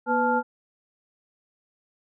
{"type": "tone cluster", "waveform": "sine", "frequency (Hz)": [241, 499, 871, 1396], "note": ["B3", "B4", "A5", "F6"], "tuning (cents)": [-42, 18, -18, -1], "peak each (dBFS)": [-27, -26, -23, -27], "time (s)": [0.06, 0.43], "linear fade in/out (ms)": 50, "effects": []}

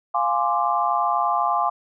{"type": "chord", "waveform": "sine", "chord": "D half-diminished seventh", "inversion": "first", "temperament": "equal", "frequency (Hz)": [698.5, 830.6, 1046.5, 1174.7], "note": ["F5", "Ab5", "C6", "D6"], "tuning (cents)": [0, 0, 0, 0], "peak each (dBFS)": -24, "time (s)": [0.14, 1.7], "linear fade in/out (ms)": 10, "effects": []}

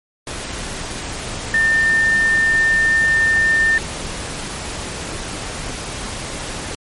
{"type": "tone in noise", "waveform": "sine", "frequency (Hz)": 1800, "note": "A6", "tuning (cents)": 39, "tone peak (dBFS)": -12, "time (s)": [1.54, 3.78], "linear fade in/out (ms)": 2, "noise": "pink", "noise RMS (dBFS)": -27, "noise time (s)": [0.27, 6.75], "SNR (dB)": 12, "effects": ["MP3 48 kbps"]}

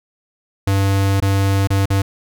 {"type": "tone with dropouts", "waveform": "square", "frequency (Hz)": 98, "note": "G2", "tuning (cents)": 0, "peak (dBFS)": -14, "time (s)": [0.67, 2.02], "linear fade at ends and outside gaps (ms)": 5, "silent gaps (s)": [[1.202, 1.222], [1.673, 1.703], [1.857, 1.902]], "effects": []}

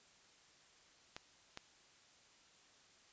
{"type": "clicks", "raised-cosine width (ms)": 0.2, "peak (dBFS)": -28, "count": 2, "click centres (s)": [1.165, 1.574], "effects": ["white hiss -66 dBFS RMS until 3.12 s", "resampled to 16000 Hz"]}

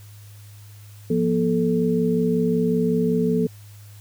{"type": "tone cluster", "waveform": "sine", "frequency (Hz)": [174, 239.4, 437.1], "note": ["F3", "A#3", "A4"], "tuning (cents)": [-6, 46, -11], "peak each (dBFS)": -22, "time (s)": [1.1, 3.47], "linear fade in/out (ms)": 5, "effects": ["added 103 Hz sine -41 dBFS peak until 4 s", "white hiss -52 dBFS RMS until 4 s"]}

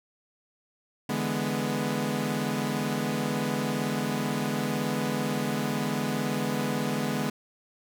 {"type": "chord", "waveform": "sawtooth", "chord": "E dominant seventh", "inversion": "third", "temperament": "equal", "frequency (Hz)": [146.83, 164.81, 207.7, 246.9], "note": ["D3", "E3", "G#3", "B3"], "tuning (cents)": [0, 0, 0, 0], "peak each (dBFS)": [-29, -33, -27, -27], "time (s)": [1.09, 7.3], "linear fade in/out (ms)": 5, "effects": []}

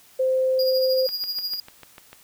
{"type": "tone", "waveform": "sine", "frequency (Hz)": 520, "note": "C5", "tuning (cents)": -11, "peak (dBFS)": -18, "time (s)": [0.19, 1.07], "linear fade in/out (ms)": 10}
{"type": "tone with tremolo", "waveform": "square", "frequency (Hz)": 4857, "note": "D#8", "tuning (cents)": -43, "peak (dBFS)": -24, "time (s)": [0.59, 1.6], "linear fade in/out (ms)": 2, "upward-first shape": "sine", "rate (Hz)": 13, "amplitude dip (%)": 60}
{"type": "click train", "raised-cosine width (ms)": 0.3, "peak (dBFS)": -25, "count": 8, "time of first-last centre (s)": [1.09, 2.13], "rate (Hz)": 6.73}
{"effects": ["white hiss -53 dBFS RMS until 2.23 s"]}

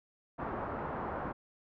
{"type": "low-pass noise", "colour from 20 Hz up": "white", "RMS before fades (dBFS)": -38, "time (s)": [0.38, 1.33], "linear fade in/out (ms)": 20, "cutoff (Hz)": 1200, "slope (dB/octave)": 24, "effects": []}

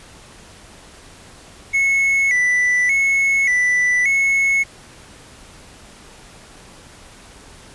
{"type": "tone with vibrato", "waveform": "triangle", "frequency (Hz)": 2083, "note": "C7", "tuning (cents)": -8, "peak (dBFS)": -12, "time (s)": [1.73, 4.64], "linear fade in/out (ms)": 20, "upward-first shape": "square", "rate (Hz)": 0.86, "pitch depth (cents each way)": 88, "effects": ["pink hiss -43 dBFS RMS until 7.74 s", "resampled to 24000 Hz"]}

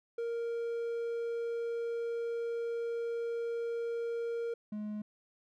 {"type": "tone pair in turn", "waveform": "triangle", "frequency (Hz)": [466.2, 210.9], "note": ["A#4", "G#3"], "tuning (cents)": [0, 27], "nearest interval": "octave + major second", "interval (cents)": 1373, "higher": "first", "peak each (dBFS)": [-31, -34], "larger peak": "first", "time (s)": [[0.18, 4.54], [4.72, 5.02]], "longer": "first", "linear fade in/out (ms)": 5, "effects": []}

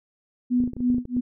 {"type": "tone with tremolo", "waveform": "sine", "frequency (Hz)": 246.9, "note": "B3", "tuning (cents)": 0, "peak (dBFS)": -17, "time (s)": [0.5, 1.21], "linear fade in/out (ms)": 20, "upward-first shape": "sine", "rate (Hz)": 3.1, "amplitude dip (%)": 100}
{"type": "clicks", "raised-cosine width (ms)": 3, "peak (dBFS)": -22, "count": 11, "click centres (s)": [0.603, 0.638, 0.676, 0.734, 0.767, 0.805, 0.902, 0.945, 0.983, 1.054, 1.167]}
{"effects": []}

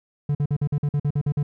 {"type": "tone bursts", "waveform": "triangle", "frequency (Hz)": 145.4, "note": "D3", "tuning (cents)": -17, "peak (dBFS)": -17, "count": 11, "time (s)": [0.29, 1.43], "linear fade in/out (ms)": 5, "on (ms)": 60, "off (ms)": 48, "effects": []}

